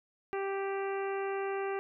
harmonic tone, 392 Hz, G4, in tune, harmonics 1 / 2 / 3 / 4 / 5 / 6 / 7, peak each -33 / -39 / -43 / -45 / -47 / -49 / -50 dBFS, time 0.33-1.79 s, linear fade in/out 0 ms, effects none

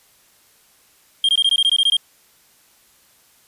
triangle tone bursts, 3210 Hz, G7, 40 cents sharp, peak -11 dBFS, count 11, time 1.24-1.968 s, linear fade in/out 2 ms, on 48 ms, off 20 ms, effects white hiss -55 dBFS RMS until 3.47 s + resampled to 32000 Hz

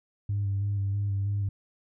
sine tone with vibrato, 100.1 Hz, G2, 37 cents sharp, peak -24 dBFS, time 0.29-1.49 s, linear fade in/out 5 ms, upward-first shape square, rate 3.1 Hz, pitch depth 23 cents each way, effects tanh soft clip ceiling -22 dBFS

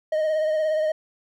triangle tone with vibrato, 622.3 Hz, D#5, in tune, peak -18 dBFS, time 0.12-0.92 s, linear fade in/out 5 ms, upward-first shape triangle, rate 17 Hz, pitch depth 38 cents each way, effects none

